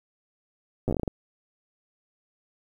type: slowing click train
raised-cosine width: 2 ms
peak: -14 dBFS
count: 10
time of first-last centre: 0.88-1.078 s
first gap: 8 ms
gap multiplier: 1.24
effects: 9-bit